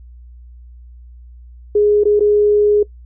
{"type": "tone with dropouts", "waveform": "sine", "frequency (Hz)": 415.8, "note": "G#4", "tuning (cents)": 2, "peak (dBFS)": -9, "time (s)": [1.75, 2.83], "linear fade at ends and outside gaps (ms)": 5, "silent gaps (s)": [[2.037, 2.053], [2.195, 2.205]], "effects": ["noise-tail reverb RT60 0.1 s tail -20 dB re dry", "added 60 Hz sine -36 dBFS peak until 3.05 s"]}